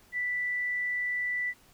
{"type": "tone", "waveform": "sine", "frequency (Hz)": 1974, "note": "B6", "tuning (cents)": -1, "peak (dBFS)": -28, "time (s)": [0.12, 1.54], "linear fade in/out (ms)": 50, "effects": ["pink hiss -60 dBFS RMS until 1.73 s"]}